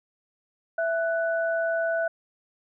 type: tone pair together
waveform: sine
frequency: 662 / 1486.1 Hz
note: E5 / F#6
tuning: +7 / +7 cents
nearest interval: octave + major second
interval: 1400 cents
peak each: -24 / -29 dBFS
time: 0.78-2.08 s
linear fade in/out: 5 ms
effects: none